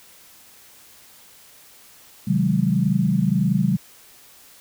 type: chord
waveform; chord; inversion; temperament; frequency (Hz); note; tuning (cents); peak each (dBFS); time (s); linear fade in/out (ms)
sine; Ab dominant seventh; first; equal with one note detuned; 130.81 / 155.56 / 185.96 / 207.7; C3 / Eb3 / Gb3 / Ab3; 0 / 0 / +9 / 0; -24 / -23 / -20 / -23; 2.27-3.77; 10
effects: white hiss -49 dBFS RMS until 4.6 s